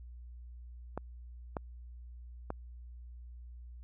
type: clicks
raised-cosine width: 1 ms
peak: -22 / -21 / -22 dBFS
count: 3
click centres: 0.976 / 1.568 / 2.504 s
effects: added 60 Hz sine -46 dBFS peak until 3.83 s